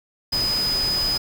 sine tone in noise, 5000 Hz, D#8, 8 cents sharp, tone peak -20 dBFS, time 0.32-1.18 s, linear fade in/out 10 ms, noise pink, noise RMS -30 dBFS, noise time 0.32-1.18 s, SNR +7 dB, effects none

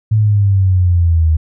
sine exponential sweep, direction down, 110 to 77.78 Hz, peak -8 dBFS, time 0.11-1.37 s, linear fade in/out 10 ms, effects none

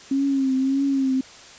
sine tone with vibrato, 269.6 Hz, C#4, 48 cents flat, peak -18 dBFS, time 0.11-1.21 s, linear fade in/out 5 ms, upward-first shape triangle, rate 1.7 Hz, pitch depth 61 cents each way, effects white hiss -44 dBFS RMS until 1.58 s + resampled to 16000 Hz

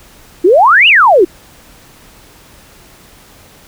sine exponential two-way sweep, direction up then down, 325.6 to 2960 to 325.6 Hz, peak -3 dBFS, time 0.44-1.25 s, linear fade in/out 10 ms, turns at 0.88 s, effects pink hiss -41 dBFS RMS until 3.67 s

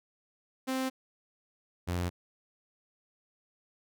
sawtooth tone pair in turn, 261.6 / 88.34 Hz, C4 / F2, 0 / +20 cents, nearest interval octave + perfect fifth, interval 1880 cents, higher first, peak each -26 dBFS, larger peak neither, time 0.67-0.9 / 1.87-2.1 s, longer neither, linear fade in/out 20 ms, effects none

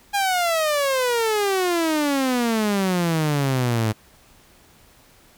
sawtooth exponential sweep, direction down, 818 to 106.4 Hz, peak -15 dBFS, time 0.13-3.93 s, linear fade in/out 20 ms, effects pink hiss -53 dBFS RMS until 5.37 s

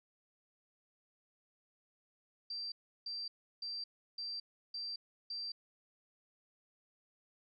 sine tone bursts, 4699 Hz, D8, in tune, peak -39 dBFS, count 6, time 2.5-5.52 s, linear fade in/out 5 ms, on 220 ms, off 340 ms, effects none

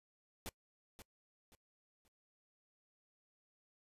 pink noise with echo, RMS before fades -44 dBFS, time 0.46-0.49 s, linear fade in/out 0 ms, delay 530 ms, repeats 3, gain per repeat -10 dB, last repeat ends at 2.08 s, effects noise-tail reverb RT60 0.1 s tail -24 dB re dry + resampled to 32000 Hz

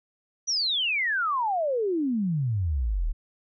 sine exponential sweep, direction down, 6000 to 34.57 Hz, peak -23 dBFS, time 0.47-3.13 s, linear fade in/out 20 ms, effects none

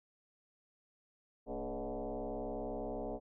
sine tone with frequency modulation, 98 Hz, G2, in tune, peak -37 dBFS, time 1.46-3.2 s, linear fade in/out 50 ms, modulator 128 Hz, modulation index 5.1, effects none

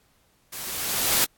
white noise with level ramp, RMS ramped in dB -36 to -19 dBFS, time 0.52-1.25 s, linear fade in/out 10 ms, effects pink hiss -64 dBFS RMS until 1.37 s + AAC 64 kbps

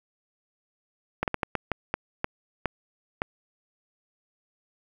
slowing click train, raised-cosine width 0.5 ms, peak -10 dBFS, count 10, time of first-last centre 1.23-3.219 s, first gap 48 ms, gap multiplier 1.36, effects 8-bit

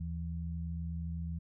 sine tone pair together, 78.8 / 166.97 Hz, D#2 / E3, +23 / +23 cents, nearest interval octave + minor second, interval 1300 cents, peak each -37 / -39 dBFS, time 0-1.39 s, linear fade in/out 10 ms, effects none

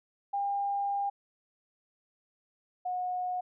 sine tone pair in turn, 802 / 727.2 Hz, G5 / F#5, +39 / -30 cents, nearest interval major second, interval 169 cents, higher first, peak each -28 / -30 dBFS, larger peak first, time 0.33-1.1 / 2.85-3.41 s, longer first, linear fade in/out 10 ms, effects none

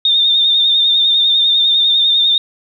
sine tone with vibrato, 3641 Hz, A#7, 41 cents flat, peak -9 dBFS, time 0.05-2.38 s, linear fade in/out 2 ms, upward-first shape triangle, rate 10 Hz, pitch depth 52 cents each way, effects 8-bit

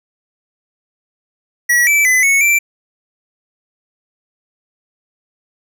square tone with pitch steps, 1928 / 2317 / 2016 / 2208 / 2344 Hz, B6 / D7 / B6 / C#7 / D7, -42 / -24 / +35 / -7 / -4 cents, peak -10 dBFS, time 1.69-2.59 s, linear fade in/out 10 ms, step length 180 ms, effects none

